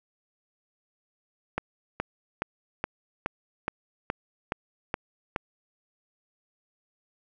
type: click train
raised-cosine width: 0.5 ms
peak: -12 dBFS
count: 10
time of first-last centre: 1.58-5.362 s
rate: 2.38 Hz
effects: none